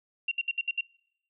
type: tone bursts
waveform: sine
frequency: 2759 Hz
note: F7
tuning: 22 cents flat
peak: -25 dBFS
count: 6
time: 0.28-0.81 s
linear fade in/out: 5 ms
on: 35 ms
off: 64 ms
effects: noise-tail reverb RT60 0.8 s tail -26 dB re dry

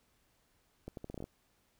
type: accelerating click train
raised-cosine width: 2 ms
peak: -29 dBFS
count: 9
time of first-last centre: 0.88-1.241 s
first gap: 92 ms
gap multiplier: 0.78
effects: pink hiss -73 dBFS RMS until 1.79 s

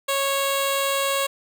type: tone with notch filter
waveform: 10% pulse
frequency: 551 Hz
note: C#5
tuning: 11 cents flat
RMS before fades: -23 dBFS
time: 0.08-1.27 s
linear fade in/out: 10 ms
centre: 1900 Hz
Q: 1.7
effects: none

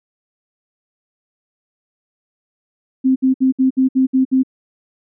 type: tone bursts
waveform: sine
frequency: 261.6 Hz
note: C4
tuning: in tune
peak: -10 dBFS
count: 8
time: 3.04-4.434 s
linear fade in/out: 20 ms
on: 120 ms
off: 62 ms
effects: none

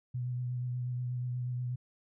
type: tone with vibrato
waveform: sine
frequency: 124.1 Hz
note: B2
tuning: 9 cents sharp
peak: -32 dBFS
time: 0.14-1.76 s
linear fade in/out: 10 ms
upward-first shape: triangle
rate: 8.3 Hz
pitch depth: 25 cents each way
effects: none

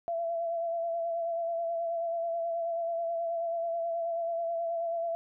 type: tone with vibrato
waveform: sine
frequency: 673 Hz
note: E5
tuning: 36 cents sharp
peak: -29 dBFS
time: 0.08-5.15 s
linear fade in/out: 0 ms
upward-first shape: sine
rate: 9.3 Hz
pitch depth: 29 cents each way
effects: none

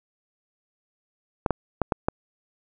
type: clicks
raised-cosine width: 1 ms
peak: -7 dBFS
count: 5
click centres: 1.462 / 1.507 / 1.817 / 1.922 / 2.085 s
effects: none

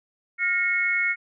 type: tone cluster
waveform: sine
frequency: 1413 / 1858 / 2187 Hz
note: F6 / A#6 / C#7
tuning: +20 / -6 / -24 cents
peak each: -29 / -27 / -22 dBFS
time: 0.38-1.16 s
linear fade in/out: 50 ms
effects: none

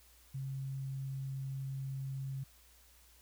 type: tone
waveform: sine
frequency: 134.8 Hz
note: C#3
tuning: 48 cents flat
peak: -37 dBFS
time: 0.34-2.44 s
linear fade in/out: 10 ms
effects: added 60 Hz sine -64 dBFS peak until 3.21 s + white hiss -64 dBFS RMS until 3.21 s

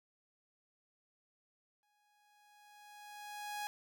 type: tone with exponential growth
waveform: sawtooth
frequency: 830.6 Hz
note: G#5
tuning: in tune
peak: -34 dBFS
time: 1.83-3.67 s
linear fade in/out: 0 ms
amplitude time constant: 400 ms
effects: none

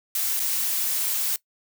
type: noise with dropouts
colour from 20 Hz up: blue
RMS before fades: -25 dBFS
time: 0.15-1.36 s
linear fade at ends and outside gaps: 2 ms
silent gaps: 0.396-0.4 s
effects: noise-tail reverb RT60 0.1 s tail -20 dB re dry

